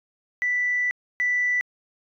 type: tone pair in turn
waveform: sine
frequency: 1975.5 / 1975.5 Hz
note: B6 / B6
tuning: 0 / 0 cents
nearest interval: unison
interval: 0 cents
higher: neither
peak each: -20 / -19 dBFS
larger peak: second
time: 0.42-0.91 / 1.2-1.61 s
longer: first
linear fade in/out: 0 ms
effects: tanh soft clip ceiling -15 dBFS